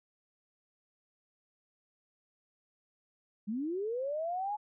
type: linear sweep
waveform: sine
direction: up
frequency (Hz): 196 to 853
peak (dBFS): -32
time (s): 3.47-4.57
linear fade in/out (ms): 20
effects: none